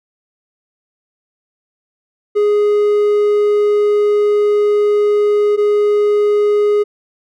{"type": "tone pair in turn", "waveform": "triangle", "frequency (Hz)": [415.3, 415.3], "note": ["G#4", "G#4"], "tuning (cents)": [0, 0], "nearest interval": "unison", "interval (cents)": 0, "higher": "neither", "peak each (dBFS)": -8, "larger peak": "neither", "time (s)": [[2.35, 5.57], [5.57, 6.84]], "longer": "first", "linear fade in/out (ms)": 20, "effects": []}